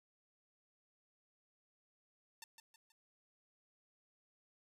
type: tone with echo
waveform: 5% pulse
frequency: 896 Hz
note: A5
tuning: 31 cents sharp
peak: -37 dBFS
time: 2.42-2.44 s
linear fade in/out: 2 ms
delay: 160 ms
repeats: 3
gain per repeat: -7 dB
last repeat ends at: 2.92 s
effects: none